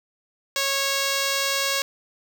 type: tone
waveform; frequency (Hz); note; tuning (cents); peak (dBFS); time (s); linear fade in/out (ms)
5% pulse; 550; C#5; -14; -10; 0.56-1.82; 2
effects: none